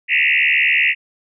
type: tone with frequency modulation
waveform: sine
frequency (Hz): 2339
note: D7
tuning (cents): -8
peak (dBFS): -12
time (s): 0.08-0.95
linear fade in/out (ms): 50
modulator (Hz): 74.1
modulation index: 6
effects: none